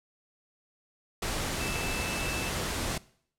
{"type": "tone in noise", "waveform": "sine", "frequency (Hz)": 2637, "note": "E7", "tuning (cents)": 0, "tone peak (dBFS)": -37, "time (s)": [1.6, 2.49], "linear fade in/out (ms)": 5, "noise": "pink", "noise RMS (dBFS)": -32, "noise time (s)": [1.22, 2.98], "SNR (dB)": -8, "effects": ["noise-tail reverb RT60 0.6 s tail -21 dB re dry", "low-pass 11000 Hz 12 dB/octave"]}